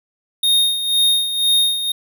square tone with tremolo, 3700 Hz, A#7, 14 cents flat, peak -12 dBFS, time 0.43-1.92 s, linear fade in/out 5 ms, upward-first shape sine, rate 2 Hz, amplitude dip 65%, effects none

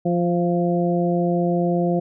harmonic tone with a mistuned harmonic, 174.61 Hz, F3, in tune, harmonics 1 / 2 / 3 / 4, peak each -20 / -23 / -25 / -26 dBFS, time 0.05-2 s, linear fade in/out 10 ms, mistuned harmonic 4, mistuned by -16 cents, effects none

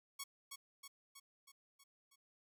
5% pulse tone with echo, 1108.7 Hz, C#6, in tune, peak -31 dBFS, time 0.19-0.24 s, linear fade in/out 10 ms, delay 320 ms, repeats 6, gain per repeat -4 dB, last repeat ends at 2.16 s, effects none

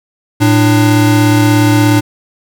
square tone pair together, 111.55 / 297.8 Hz, A2 / D4, +24 / +24 cents, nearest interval octave + perfect fourth, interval 1700 cents, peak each -10 dBFS, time 0.4-2.01 s, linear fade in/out 20 ms, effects none

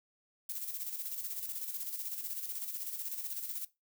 violet noise with tremolo, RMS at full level -38 dBFS, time 0.49-3.65 s, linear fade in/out 5 ms, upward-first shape square, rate 16 Hz, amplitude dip 50%, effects noise-tail reverb RT60 0.2 s tail -18 dB re dry

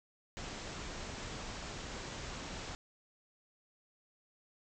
pink low-pass noise, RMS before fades -44 dBFS, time 0.37-2.75 s, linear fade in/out 0 ms, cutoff 7700 Hz, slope 96 dB/octave, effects none

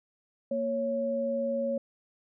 sine tone pair together, 232.9 / 554 Hz, A#3 / C#5, -1 / -1 cents, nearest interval octave + minor third, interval 1500 cents, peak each -33 / -28 dBFS, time 0.51-1.78 s, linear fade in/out 5 ms, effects none

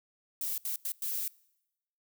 violet noise bursts at uneven times, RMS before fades -34 dBFS, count 4, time 0.41-0.58 / 0.65-0.76 / 0.85-0.92 / 1.02-1.28 s, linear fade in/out 2 ms, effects noise-tail reverb RT60 0.9 s tail -24 dB re dry

